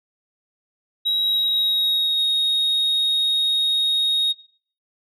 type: tone with pitch glide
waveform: sine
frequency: 3845 to 3744 Hz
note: B7 to A#7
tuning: -47 to +7 cents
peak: -15 dBFS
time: 1.05-4.33 s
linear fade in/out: 20 ms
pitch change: -46 cents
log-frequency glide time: 1.2-2.26 s
effects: noise-tail reverb RT60 0.5 s tail -19 dB re dry + tanh soft clip ceiling -16 dBFS